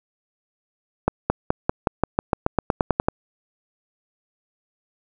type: accelerating click train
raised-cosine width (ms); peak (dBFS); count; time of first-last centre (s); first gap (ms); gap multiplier
1; -3; 15; 1.08-3.085; 220; 0.93
effects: none